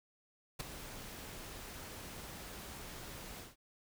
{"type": "noise with ADSR envelope", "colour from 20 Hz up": "pink", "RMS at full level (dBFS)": -37, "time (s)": [0.59, 3.56], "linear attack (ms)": 16, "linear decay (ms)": 7, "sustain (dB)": -11, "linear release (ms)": 170, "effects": []}